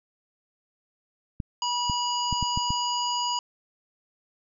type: clicks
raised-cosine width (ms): 5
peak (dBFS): -17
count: 6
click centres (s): 1.402 / 1.898 / 2.327 / 2.427 / 2.575 / 2.705
type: harmonic tone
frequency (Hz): 971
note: B5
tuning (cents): -30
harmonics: 1 / 3 / 5 / 7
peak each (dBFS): -27 / -31 / -32 / -36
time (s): 1.62-3.39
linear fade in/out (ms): 2
effects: none